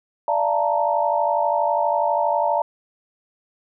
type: chord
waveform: sine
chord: Bb major seventh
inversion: first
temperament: equal with one note detuned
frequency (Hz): 587.3 / 682.5 / 880 / 932.3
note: D5 / F5 / A5 / Bb5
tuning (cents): 0 / -40 / 0 / 0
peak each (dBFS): -23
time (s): 0.28-2.62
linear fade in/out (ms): 2
effects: none